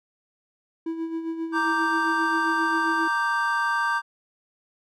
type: tone with tremolo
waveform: triangle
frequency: 327.5 Hz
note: E4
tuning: 11 cents flat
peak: -23 dBFS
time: 0.86-3.08 s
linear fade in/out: 5 ms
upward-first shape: sine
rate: 7.5 Hz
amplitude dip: 55%
type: chord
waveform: triangle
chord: G minor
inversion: first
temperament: equal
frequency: 932.3 / 1174.7 / 1568 Hz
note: Bb5 / D6 / G6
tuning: 0 / 0 / 0 cents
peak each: -25 / -25 / -23 dBFS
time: 1.52-4.02 s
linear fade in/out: 50 ms
effects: none